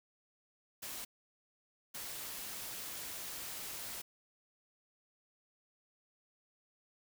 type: noise bursts at uneven times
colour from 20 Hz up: white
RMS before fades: -44 dBFS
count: 2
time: 0.82-1.05 / 1.94-4.02 s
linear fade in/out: 10 ms
effects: none